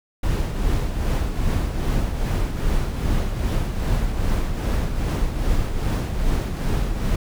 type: noise with tremolo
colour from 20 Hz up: brown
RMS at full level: -19 dBFS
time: 0.23-7.16 s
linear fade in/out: 5 ms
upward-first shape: triangle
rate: 2.5 Hz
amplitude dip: 55%
effects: none